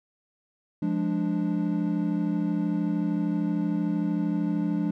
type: chord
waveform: triangle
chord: D diminished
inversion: first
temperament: equal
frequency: 174.61 / 207.7 / 293.7 Hz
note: F3 / Ab3 / D4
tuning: 0 / 0 / 0 cents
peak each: -26 / -27 / -26 dBFS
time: 0.82-4.91 s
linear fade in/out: 5 ms
effects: none